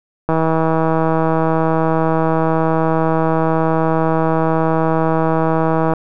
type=click train; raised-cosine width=1 ms; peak=-3 dBFS; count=910; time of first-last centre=0.29-5.936 s; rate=161 Hz; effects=none